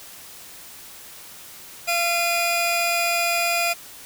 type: tone pair together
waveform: sawtooth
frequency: 686 / 2445 Hz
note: F5 / D#7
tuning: -31 / -31 cents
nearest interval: octave + minor seventh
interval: 2200 cents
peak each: -19 dBFS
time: 1.87-3.74 s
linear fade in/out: 20 ms
effects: white hiss -42 dBFS RMS until 4.05 s